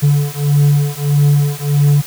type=beating tone pair; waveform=triangle; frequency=143.8 / 145.4 Hz; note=D3 / D3; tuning=-36 / -17 cents; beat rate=1.6 Hz; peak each=-11 dBFS; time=0.02-2.02 s; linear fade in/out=20 ms; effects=white hiss -31 dBFS RMS until 2.06 s